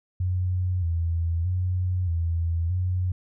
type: tone with vibrato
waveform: sine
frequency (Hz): 87.31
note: F2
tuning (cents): 0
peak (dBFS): -22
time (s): 0.2-3.12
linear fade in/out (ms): 5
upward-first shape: square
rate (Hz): 0.8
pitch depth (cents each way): 74
effects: none